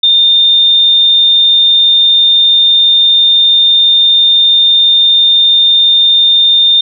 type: tone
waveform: sine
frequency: 3623 Hz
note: A7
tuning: 50 cents sharp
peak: -4 dBFS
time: 0.03-6.81 s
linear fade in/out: 5 ms
effects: none

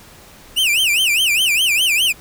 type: tone with vibrato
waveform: 45% pulse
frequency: 2712 Hz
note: E7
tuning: 49 cents sharp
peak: -13 dBFS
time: 0.56-2.13 s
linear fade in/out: 20 ms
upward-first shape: sine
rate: 4.9 Hz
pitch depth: 260 cents each way
effects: pink hiss -43 dBFS RMS until 2.2 s

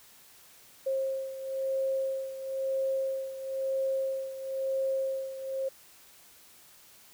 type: beating tone pair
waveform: sine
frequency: 534 / 535 Hz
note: C5 / C5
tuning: +35 / +38 cents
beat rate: 1 Hz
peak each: -30 / -35 dBFS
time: 0.86-5.69 s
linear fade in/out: 10 ms
effects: white hiss -56 dBFS RMS until 7.13 s

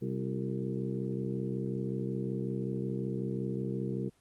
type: harmonic tone with a mistuned harmonic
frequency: 65.41 Hz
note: C2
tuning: in tune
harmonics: 2 / 3 / 4 / 5 / 6 / 7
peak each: -36 / -36 / -42 / -40 / -41 / -42 dBFS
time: 0.01-4.1 s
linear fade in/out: 20 ms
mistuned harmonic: 5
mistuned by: +63 cents
effects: pink hiss -68 dBFS RMS until 4.2 s + Opus 24 kbps

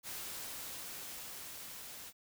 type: noise with level ramp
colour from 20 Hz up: white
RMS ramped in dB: -43 to -49 dBFS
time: 0.03-2.13 s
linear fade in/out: 50 ms
effects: none

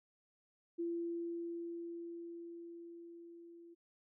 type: tone with level ramp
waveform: sine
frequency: 339.7 Hz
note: F4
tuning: 48 cents flat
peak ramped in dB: -35 to -54 dBFS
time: 0.78-3.75 s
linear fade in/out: 20 ms
effects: none

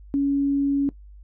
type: tone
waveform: sine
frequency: 280 Hz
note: C#4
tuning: 18 cents sharp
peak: -18 dBFS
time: 0.14-0.89 s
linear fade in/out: 0 ms
effects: noise-tail reverb RT60 0.1 s tail -19 dB re dry + added 50 Hz sine -42 dBFS peak until 1.23 s

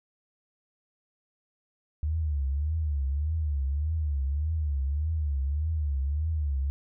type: tone with vibrato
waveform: sine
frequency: 73.7 Hz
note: D2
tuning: 7 cents sharp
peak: -25 dBFS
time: 2.03-6.7 s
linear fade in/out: 0 ms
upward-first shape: triangle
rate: 1.7 Hz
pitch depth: 180 cents each way
effects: none

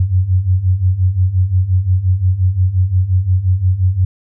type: beating tone pair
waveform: sine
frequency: 89.1 / 94.8 Hz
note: F2 / F#2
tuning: +35 / +43 cents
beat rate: 5.7 Hz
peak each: -16 / -12 dBFS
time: 0-4.05 s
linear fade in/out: 5 ms
effects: none

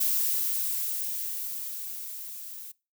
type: noise with level ramp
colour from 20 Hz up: violet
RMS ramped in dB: -25 to -42 dBFS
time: 0-2.72 s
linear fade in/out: 10 ms
effects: noise-tail reverb RT60 0.3 s tail -23 dB re dry

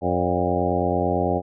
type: harmonic tone with a mistuned harmonic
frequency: 89 Hz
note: F2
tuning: 33 cents sharp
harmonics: 1 / 2 / 3 / 4 / 5 / 6 / 7 / 8 / 9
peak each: -28 / -28 / -28 / -28 / -28 / -28 / -28 / -28 / -28 dBFS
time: 0.01-1.42 s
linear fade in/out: 50 ms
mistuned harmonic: 7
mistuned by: -57 cents
effects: none

